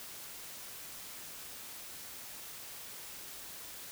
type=silence; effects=white hiss -47 dBFS RMS until 3.91 s